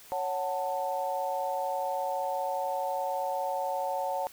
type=chord; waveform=sine; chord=F# minor; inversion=second; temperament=just; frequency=555 / 740 / 888 Hz; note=C#5 / F#5 / A5; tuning=+2 / 0 / +16 cents; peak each=-33 dBFS; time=0.12-4.27 s; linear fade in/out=0 ms; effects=white hiss -52 dBFS RMS until 4.32 s